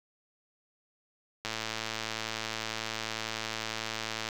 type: click train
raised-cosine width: 0.2 ms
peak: -16 dBFS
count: 316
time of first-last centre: 1.45-4.288 s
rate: 111 Hz
effects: 7-bit